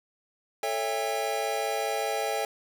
square chord, A dominant seventh, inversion none, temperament equal with one note detuned, 440 / 554.4 / 659.3 / 804.6 Hz, A4 / C#5 / E5 / G5, 0 / 0 / 0 / +45 cents, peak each -34 / -35 / -34 / -32 dBFS, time 0.63-2.45 s, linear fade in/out 2 ms, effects none

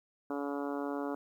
harmonic tone, 142.3 Hz, C#3, 46 cents sharp, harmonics 2 / 3 / 4 / 5 / 6 / 7 / 8 / 9 / 10, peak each -36 / -40 / -42 / -44 / -46 / -47 / -48 / -49 / -50 dBFS, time 0.3-1.15 s, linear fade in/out 2 ms, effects 11-bit

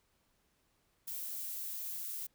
violet noise, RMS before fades -41 dBFS, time 1.07-2.27 s, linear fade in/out 10 ms, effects pink hiss -75 dBFS RMS until 2.34 s

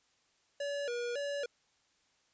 square tone with vibrato, 523 Hz, C5, 1 cent flat, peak -35 dBFS, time 0.6-1.46 s, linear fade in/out 5 ms, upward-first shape square, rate 1.8 Hz, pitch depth 150 cents each way, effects white hiss -72 dBFS RMS until 2.33 s + resampled to 16000 Hz

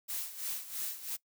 blue noise with tremolo, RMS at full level -36 dBFS, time 0.08-1.17 s, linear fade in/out 20 ms, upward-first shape sine, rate 3 Hz, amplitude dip 75%, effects noise-tail reverb RT60 0.1 s tail -21 dB re dry

